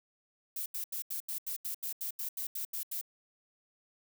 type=noise bursts; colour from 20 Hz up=violet; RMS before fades=-37 dBFS; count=14; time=0.56-3.013 s; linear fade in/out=5 ms; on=100 ms; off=81 ms; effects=none